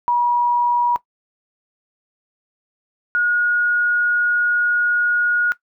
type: tone pair in turn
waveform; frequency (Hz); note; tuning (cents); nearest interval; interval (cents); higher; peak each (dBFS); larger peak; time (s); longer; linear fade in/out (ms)
sine; 963 / 1442.9; B5 / F#6; -44 / -44; perfect fifth; 700; second; -14 / -14; neither; 0.08-0.96 / 3.15-5.52; second; 0
effects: noise-tail reverb RT60 0.1 s tail -17 dB re dry